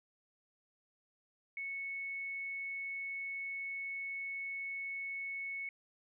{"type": "tone", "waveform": "sine", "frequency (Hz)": 2208, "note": "C#7", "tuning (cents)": -7, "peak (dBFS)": -38, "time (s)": [1.57, 5.69], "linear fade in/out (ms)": 2, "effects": []}